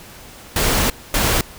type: noise bursts at uneven times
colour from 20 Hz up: pink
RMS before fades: -17 dBFS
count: 2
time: 0.56-0.9 / 1.14-1.41 s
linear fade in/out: 2 ms
effects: pink hiss -40 dBFS RMS until 1.58 s